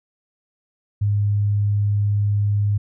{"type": "tone", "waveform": "sine", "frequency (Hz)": 102.7, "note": "G#2", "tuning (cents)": -19, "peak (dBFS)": -16, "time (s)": [1.01, 2.78], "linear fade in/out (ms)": 10, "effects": []}